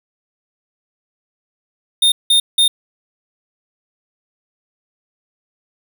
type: tone bursts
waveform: square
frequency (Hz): 3646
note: A#7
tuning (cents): -39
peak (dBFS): -10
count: 3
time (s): 2.02-2.68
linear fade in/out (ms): 5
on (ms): 100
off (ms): 180
effects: none